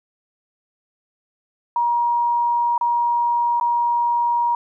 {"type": "tone with dropouts", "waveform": "sine", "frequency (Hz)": 950, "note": "A#5", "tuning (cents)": 33, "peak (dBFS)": -16, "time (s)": [1.76, 4.55], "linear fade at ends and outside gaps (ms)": 2, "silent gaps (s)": [[2.779, 2.811], [3.599, 3.61]], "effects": []}